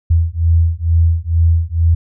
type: beating tone pair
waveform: sine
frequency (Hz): 82 / 84.2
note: E2 / E2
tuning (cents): -9 / +37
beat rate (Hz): 2.2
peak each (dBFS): -13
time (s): 0.1-1.95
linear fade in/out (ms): 10
effects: none